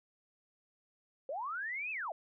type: linear two-way sweep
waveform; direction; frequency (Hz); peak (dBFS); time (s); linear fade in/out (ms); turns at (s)
sine; up then down; 504 to 2637 to 586; -36; 1.29-2.12; 2; 1.91
effects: none